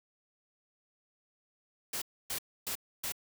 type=noise bursts; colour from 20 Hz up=white; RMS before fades=-36 dBFS; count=4; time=1.93-3.122 s; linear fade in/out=5 ms; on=88 ms; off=280 ms; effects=none